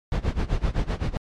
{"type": "noise with tremolo", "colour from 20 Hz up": "brown", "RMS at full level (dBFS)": -21, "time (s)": [0.12, 1.17], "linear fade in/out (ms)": 0, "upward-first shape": "sine", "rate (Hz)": 7.8, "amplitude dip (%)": 90, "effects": ["low-pass 5000 Hz 12 dB/octave", "MP3 64 kbps"]}